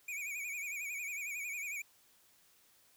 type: tone with vibrato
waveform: square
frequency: 2349 Hz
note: D7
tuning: in tune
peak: -39 dBFS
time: 0.08-1.82 s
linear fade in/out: 5 ms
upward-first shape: sine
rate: 11 Hz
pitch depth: 100 cents each way
effects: white hiss -67 dBFS RMS until 2.96 s